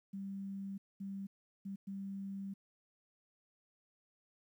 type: tone bursts at uneven times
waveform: sine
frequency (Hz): 196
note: G3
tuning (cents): 0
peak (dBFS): -40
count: 4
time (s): 0.13-0.78 / 1-1.27 / 1.65-1.76 / 1.87-2.54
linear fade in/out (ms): 10
effects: 12-bit